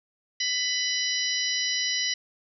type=harmonic tone with a mistuned harmonic; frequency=996 Hz; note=B5; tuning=14 cents sharp; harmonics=2 / 3 / 4 / 5 / 6; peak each=-31 / -31 / -31 / -31 / -31 dBFS; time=0.4-2.14 s; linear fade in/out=5 ms; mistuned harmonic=6; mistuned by=-84 cents; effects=none